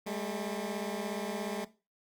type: beating tone pair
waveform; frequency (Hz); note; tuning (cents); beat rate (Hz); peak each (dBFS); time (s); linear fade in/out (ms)
15% pulse; 200 / 217; G3 / A3; +35 / -24; 17; -31 / -31; 0.06-1.65; 10
effects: noise-tail reverb RT60 0.3 s tail -17 dB re dry + Opus 48 kbps